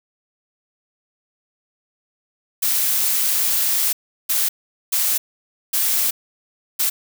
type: noise bursts at uneven times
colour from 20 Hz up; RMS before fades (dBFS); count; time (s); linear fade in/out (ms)
blue; -19; 5; 2.62-3.93 / 4.29-4.49 / 4.92-5.18 / 5.73-6.11 / 6.79-6.9; 10
effects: none